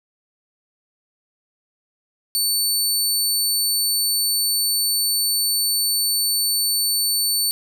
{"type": "tone", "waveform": "20% pulse", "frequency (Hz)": 4500, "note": "C#8", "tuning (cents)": 25, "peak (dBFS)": -12, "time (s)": [2.35, 7.51], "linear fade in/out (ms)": 0, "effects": []}